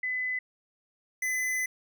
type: tone pair in turn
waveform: sine / square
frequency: 2011 / 2019 Hz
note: B6 / B6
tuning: +31 / +38 cents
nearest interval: unison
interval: 7 cents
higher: second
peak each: -28 dBFS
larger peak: neither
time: 0.03-0.39 / 1.22-1.66 s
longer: second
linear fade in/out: 5 ms
effects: none